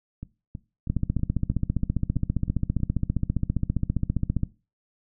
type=two click trains; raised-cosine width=5 ms; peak=-11 / -22 dBFS; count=54 / 9; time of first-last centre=0.9-4.433 / 0.23-2.802 s; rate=15 / 3.11 Hz; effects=noise-tail reverb RT60 0.3 s tail -19 dB re dry